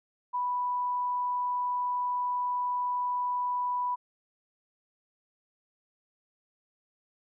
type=tone; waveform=sine; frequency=987 Hz; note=B5; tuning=1 cent flat; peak=-27 dBFS; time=0.33-3.96 s; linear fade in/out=20 ms; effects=none